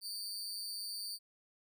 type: tone with amplitude modulation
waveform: sawtooth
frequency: 4595 Hz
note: D8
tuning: 39 cents flat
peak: -33 dBFS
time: 0.01-1.19 s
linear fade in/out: 50 ms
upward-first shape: sine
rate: 209 Hz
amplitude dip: 90%
effects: none